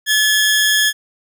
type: tone pair together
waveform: sawtooth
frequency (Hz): 1719 / 3245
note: A6 / G#7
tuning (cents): -41 / -41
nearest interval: major seventh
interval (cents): 1100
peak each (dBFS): -10 / -14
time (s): 0.06-0.93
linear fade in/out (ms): 50
effects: none